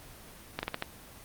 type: slowing click train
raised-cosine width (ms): 0.3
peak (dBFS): -15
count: 5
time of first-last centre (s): 0.59-0.824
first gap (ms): 40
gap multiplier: 1.26
effects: pink hiss -50 dBFS RMS until 1.24 s + Opus 24 kbps